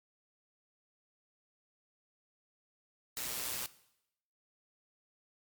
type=noise with amplitude modulation; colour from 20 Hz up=white; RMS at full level=-36 dBFS; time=3.17-3.66 s; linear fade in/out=0 ms; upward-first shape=sine; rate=124 Hz; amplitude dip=50%; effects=noise-tail reverb RT60 0.8 s tail -18 dB re dry + MP3 96 kbps